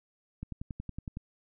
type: click train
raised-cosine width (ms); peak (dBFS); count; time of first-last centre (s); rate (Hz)
5; -25; 9; 0.43-1.171; 10.8
effects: none